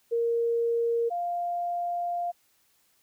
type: tone pair in turn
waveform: sine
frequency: 466.2 / 698.5 Hz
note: A#4 / F5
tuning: 0 / 0 cents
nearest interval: perfect fifth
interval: 700 cents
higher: second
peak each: -23 / -27 dBFS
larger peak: first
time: 0.11-1.1 / 1.1-2.32 s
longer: second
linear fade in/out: 20 ms
effects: white hiss -67 dBFS RMS until 3.02 s